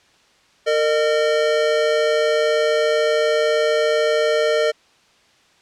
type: tone pair together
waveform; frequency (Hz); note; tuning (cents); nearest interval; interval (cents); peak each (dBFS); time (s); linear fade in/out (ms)
square; 457 / 610; A#4 / D#5; -34 / -34; perfect fourth; 500; -19; 0.66-4.72; 20
effects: white hiss -55 dBFS RMS until 5.61 s + low-pass 5000 Hz 12 dB/octave